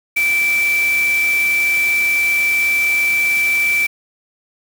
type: tone in noise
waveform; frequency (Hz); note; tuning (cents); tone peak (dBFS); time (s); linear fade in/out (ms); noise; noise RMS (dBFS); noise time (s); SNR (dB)
sine; 2329; D7; -15; -13; 0.16-3.87; 10; white; -28; 0.16-3.87; +12
effects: none